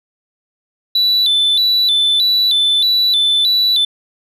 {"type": "tone with vibrato", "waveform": "sine", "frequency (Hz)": 3729, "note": "A#7", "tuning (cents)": 0, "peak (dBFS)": -8, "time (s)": [0.95, 3.85], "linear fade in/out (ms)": 5, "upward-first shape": "square", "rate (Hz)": 1.6, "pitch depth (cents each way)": 100, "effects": ["tanh soft clip ceiling -9 dBFS"]}